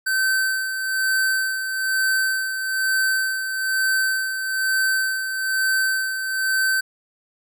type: tone with tremolo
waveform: square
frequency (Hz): 1541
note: G6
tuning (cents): -30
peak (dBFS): -18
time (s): 0.06-6.81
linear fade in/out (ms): 10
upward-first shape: sine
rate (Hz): 1.1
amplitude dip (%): 55
effects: none